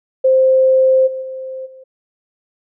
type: tone with level steps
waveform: sine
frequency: 523.3 Hz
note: C5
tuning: in tune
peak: -8 / -21 / -24 / -36 dBFS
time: 0.24-1.84 s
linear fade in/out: 10 ms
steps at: 1.06 / 1.21 / 1.65 s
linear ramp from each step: 20 ms
effects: none